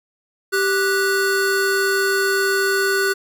square tone pair together, 390.9 / 1475.8 Hz, G4 / F#6, -5 / -5 cents, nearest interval octave + major seventh, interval 2300 cents, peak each -20 dBFS, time 0.52-3.14 s, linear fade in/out 20 ms, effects none

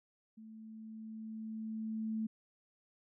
sine tone with level ramp, 220 Hz, A3, in tune, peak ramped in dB -50 to -33 dBFS, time 0.37-2.27 s, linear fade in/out 10 ms, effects none

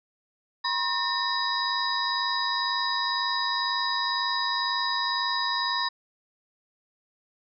sine tone cluster, 967 / 1069 / 1815 / 3879 / 4948 Hz, B5 / C6 / A#6 / B7 / D#8, -37 / +37 / -47 / -32 / -10 cents, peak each -31 dBFS, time 0.64-5.89 s, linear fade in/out 10 ms, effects none

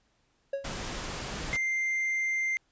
triangle tone with exponential decay, 552 Hz, C#5, 7 cents flat, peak -24 dBFS, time 0.53-0.76 s, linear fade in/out 5 ms, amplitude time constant 50 ms
pink noise, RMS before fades -36 dBFS, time 0.64-1.57 s, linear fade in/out 10 ms
triangle tone, 2093 Hz, C7, in tune, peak -25 dBFS, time 1.53-2.57 s, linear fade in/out 0 ms
effects pink hiss -71 dBFS RMS until 2.71 s + resampled to 16000 Hz

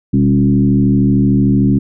sine tone with frequency modulation, 199.3 Hz, G3, 29 cents sharp, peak -8 dBFS, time 0.13-1.79 s, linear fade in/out 10 ms, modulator 73.2 Hz, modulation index 1.3, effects none

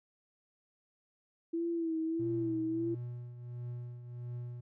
sine tone with vibrato, 329.6 Hz, E4, in tune, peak -31 dBFS, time 1.53-2.95 s, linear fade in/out 10 ms, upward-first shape sine, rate 1.6 Hz, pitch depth 50 cents each way
triangle tone with tremolo, 121.3 Hz, B2, 31 cents flat, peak -35 dBFS, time 2.19-4.61 s, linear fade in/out 10 ms, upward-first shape triangle, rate 1.5 Hz, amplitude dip 65%
effects none

